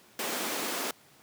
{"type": "high-pass noise", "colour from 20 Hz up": "pink", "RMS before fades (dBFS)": -33, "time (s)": [0.19, 0.91], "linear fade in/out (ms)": 2, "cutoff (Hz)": 230, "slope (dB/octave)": 24, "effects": ["pink hiss -58 dBFS RMS until 1.22 s", "high-pass 150 Hz 12 dB/octave"]}